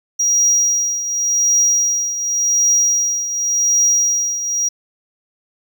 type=tone with tremolo; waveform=triangle; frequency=5730 Hz; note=F8; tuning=44 cents sharp; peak=-9 dBFS; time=0.19-4.69 s; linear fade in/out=10 ms; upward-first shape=triangle; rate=0.89 Hz; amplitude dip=70%; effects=none